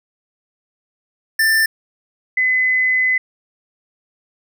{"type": "tone pair in turn", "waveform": ["square", "sine"], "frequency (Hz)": [1781, 2025], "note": ["A6", "B6"], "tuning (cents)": [21, 43], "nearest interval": "major second", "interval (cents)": 222, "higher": "second", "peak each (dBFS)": [-13, -13], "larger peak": "neither", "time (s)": [[1.39, 1.66], [2.37, 3.18]], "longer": "second", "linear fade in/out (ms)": 5, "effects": []}